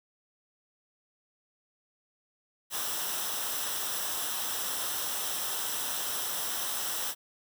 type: noise with comb filter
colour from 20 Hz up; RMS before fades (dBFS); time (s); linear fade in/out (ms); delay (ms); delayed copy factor
white; -33; 2.7-7.15; 50; 0.44; -0.6
effects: none